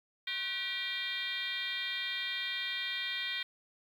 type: tone with frequency modulation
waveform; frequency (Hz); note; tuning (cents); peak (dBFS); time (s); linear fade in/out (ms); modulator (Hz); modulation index
sine; 2794; F7; 0; -33; 0.27-3.43; 5; 428; 2.6
effects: 10-bit